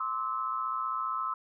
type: tone cluster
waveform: sine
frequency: 1049 / 1185 / 1300 Hz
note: C6 / D6 / E6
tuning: +4 / +15 / -24 cents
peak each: -34 / -39 / -32 dBFS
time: 0-1.34 s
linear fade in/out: 5 ms
effects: none